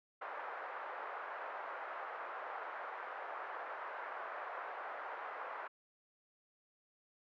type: band-pass noise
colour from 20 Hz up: white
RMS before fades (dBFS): -45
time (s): 0.21-5.68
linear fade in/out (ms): 10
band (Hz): 530 to 1500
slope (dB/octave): 24
effects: none